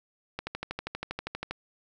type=click train; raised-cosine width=0.3 ms; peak=-17 dBFS; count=15; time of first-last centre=0.39-1.51 s; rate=12.5 Hz; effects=none